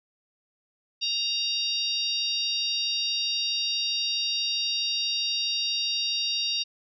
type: harmonic tone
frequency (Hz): 932.3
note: A#5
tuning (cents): 0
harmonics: 3 / 4 / 5 / 6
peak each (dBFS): -31 / -29 / -30 / -34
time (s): 1.01-6.64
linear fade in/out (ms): 20
effects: none